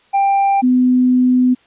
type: tone pair in turn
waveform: triangle / sine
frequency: 791 / 251.8 Hz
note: G5 / B3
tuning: +15 / +34 cents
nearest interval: octave + minor sixth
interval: 1981 cents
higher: first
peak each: -9 dBFS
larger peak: neither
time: 0.13-0.62 / 0.62-1.55 s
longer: second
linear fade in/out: 20 ms
effects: white hiss -53 dBFS RMS until 1.66 s + resampled to 8000 Hz